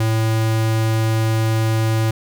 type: tone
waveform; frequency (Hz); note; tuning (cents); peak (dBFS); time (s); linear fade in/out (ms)
square; 111.3; A2; +20; -16; 0-2.11; 5
effects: none